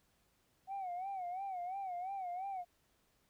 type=tone with vibrato; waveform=sine; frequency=746 Hz; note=F#5; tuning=14 cents sharp; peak=-37 dBFS; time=0.67-2.65 s; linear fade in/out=50 ms; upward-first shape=sine; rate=2.9 Hz; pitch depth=110 cents each way; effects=tanh soft clip ceiling -36 dBFS + pink hiss -75 dBFS RMS until 3.29 s